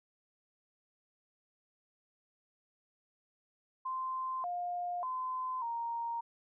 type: tone with pitch steps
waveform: sine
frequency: 1040 / 708 / 1026 / 932 Hz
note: C6 / F5 / C6 / A#5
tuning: -11 / +23 / -34 / -1 cents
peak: -34 dBFS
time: 3.85-6.21 s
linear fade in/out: 10 ms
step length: 590 ms
effects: none